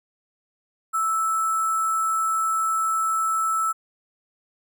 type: tone with sample-and-hold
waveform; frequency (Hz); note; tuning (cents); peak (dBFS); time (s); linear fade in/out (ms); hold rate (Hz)
sine; 1316; E6; -3; -20; 0.93-3.73; 20; 8820
effects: none